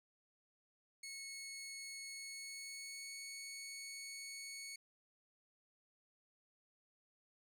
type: tone with pitch glide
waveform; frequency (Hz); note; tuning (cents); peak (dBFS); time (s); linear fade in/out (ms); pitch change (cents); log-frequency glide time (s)
15% pulse; 2194 to 2216; C#7 to C#7; -18 to -1; -40; 1.03-4.76; 5; +17; 2.1-3.13
effects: none

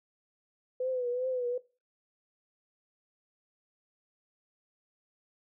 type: tone with vibrato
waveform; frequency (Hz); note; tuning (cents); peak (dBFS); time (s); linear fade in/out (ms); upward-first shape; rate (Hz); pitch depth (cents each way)
sine; 501; B4; +25; -29; 0.8-1.58; 5; triangle; 2.6; 73
effects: noise-tail reverb RT60 0.3 s tail -19 dB re dry

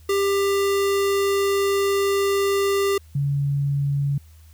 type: tone pair in turn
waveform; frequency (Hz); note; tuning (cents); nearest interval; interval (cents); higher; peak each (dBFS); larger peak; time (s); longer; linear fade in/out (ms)
square / sine; 396.8 / 141.14; G4 / C#3; +21 / +32; octave + tritone; 1789; first; -19; neither; 0.09-2.98 / 3.15-4.18; first; 5
effects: added 79 Hz sine -45 dBFS peak until 4.53 s + white hiss -58 dBFS RMS until 4.53 s

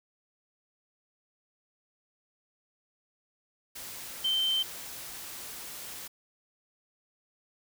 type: tone in noise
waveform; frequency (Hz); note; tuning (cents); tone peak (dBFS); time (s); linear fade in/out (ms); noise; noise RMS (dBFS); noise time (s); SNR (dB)
sine; 3109; G7; -15; -25; 4.24-4.63; 10; white; -42; 3.75-6.08; +14
effects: none

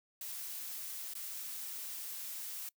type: noise with dropouts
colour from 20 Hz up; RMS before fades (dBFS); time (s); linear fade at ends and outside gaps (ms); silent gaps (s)
blue; -43; 0.21-2.69; 2; 1.137-1.151
effects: noise-tail reverb RT60 0.1 s tail -23 dB re dry

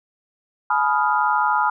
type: chord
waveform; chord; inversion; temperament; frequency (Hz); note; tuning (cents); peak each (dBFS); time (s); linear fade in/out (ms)
sine; F half-diminished seventh; first; equal with one note detuned; 847.1 / 987.8 / 1244.5 / 1396.9; Ab5 / Cb6 / Eb6 / F6; +34 / 0 / 0 / 0; -21 / -21 / -23 / -23; 0.7-1.7; 5
effects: none

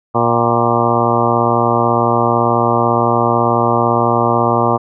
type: harmonic tone with a mistuned harmonic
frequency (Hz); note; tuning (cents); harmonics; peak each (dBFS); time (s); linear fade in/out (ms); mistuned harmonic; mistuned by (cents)
118; A#2; +22; 1 / 2 / 3 / 4 / 5 / 6 / 7 / 8 / 9 / 10; -20 / -20 / -20 / -20 / -20 / -20 / -20 / -20 / -20 / -20; 0.14-4.78; 20; 7; -45
effects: none

